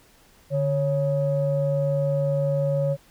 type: tone pair together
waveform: sine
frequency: 146.5 / 553.1 Hz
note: D3 / C#5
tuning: -4 / -4 cents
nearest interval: octave + major seventh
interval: 2300 cents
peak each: -22 dBFS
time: 0.5-2.97 s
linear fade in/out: 50 ms
effects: tanh soft clip ceiling -14 dBFS + pink hiss -56 dBFS RMS until 3.1 s